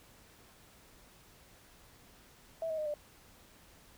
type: tone with pitch steps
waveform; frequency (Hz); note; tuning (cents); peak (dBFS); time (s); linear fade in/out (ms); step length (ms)
sine; 654 / 633.2 / 613 / 593.5; E5 / D#5 / D#5 / D5; -14 / +30 / -26 / +18; -33; 2.62-2.94; 2; 80
effects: pink hiss -60 dBFS RMS until 3.97 s